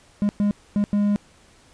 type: tone bursts at uneven times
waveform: triangle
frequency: 205 Hz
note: G#3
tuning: 22 cents flat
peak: -15 dBFS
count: 4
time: 0.22-0.29 / 0.4-0.51 / 0.76-0.84 / 0.93-1.16 s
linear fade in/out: 0 ms
effects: pink hiss -54 dBFS RMS until 1.73 s + resampled to 22050 Hz